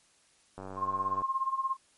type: click train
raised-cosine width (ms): 1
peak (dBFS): -28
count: 62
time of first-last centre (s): 0.58-1.219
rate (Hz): 95.5
type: tone with tremolo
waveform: sine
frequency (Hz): 1065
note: C6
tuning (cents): +30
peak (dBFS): -25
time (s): 0.76-1.77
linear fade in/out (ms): 50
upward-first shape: sine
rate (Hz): 17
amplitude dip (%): 80
effects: white hiss -65 dBFS RMS until 1.97 s + MP3 48 kbps